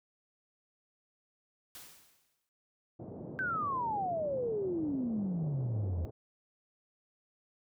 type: noise with exponential decay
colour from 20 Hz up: white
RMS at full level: -47 dBFS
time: 1.75-2.49 s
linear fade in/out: 0 ms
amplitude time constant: 160 ms
type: band-pass noise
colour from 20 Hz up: pink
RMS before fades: -45 dBFS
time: 2.99-6.11 s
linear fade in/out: 10 ms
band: 100 to 610 Hz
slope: 24 dB/octave
type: exponential sweep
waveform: sine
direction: down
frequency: 1568 to 79.4 Hz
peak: -31 dBFS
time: 3.39-6.05 s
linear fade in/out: 0 ms
effects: none